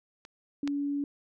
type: clicks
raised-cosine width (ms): 0.2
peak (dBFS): -29 / -19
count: 2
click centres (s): 0.251 / 0.676
type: tone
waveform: sine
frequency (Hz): 284.9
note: C#4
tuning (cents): +48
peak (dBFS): -28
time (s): 0.63-1.04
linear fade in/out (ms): 2
effects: none